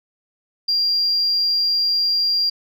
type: tone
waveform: sine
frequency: 4771 Hz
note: D8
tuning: 26 cents sharp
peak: -15 dBFS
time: 0.68-2.5 s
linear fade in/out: 10 ms
effects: tanh soft clip ceiling -11 dBFS